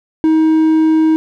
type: tone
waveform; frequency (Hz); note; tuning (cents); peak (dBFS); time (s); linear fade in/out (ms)
triangle; 316.7; D#4; +31; -6; 0.24-1.16; 0
effects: none